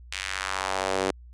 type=tone with high-pass filter sweep; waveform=sawtooth; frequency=95.2 Hz; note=F#2; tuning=50 cents sharp; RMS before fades=-29 dBFS; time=0.12-1.11 s; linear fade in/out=0 ms; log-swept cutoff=2500 to 370 Hz; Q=1.5; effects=added 60 Hz sine -44 dBFS peak until 1.33 s + resampled to 22050 Hz